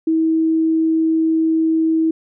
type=tone; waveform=sine; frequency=321.9 Hz; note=E4; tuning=41 cents flat; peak=-13 dBFS; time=0.07-2.11 s; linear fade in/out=5 ms; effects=none